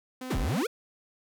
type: tone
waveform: sawtooth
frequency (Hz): 255.9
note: C4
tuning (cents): -38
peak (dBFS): -32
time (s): 0.21-0.63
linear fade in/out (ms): 5
type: exponential two-way sweep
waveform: square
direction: down then up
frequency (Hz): 523.3 to 34.65 to 523.3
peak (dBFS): -27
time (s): 0.3-0.67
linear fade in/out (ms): 10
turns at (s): 0.38
effects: none